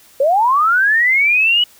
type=linear sweep; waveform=sine; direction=up; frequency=517 to 2960 Hz; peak=-10 dBFS; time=0.2-1.64 s; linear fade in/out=5 ms; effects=white hiss -47 dBFS RMS until 1.79 s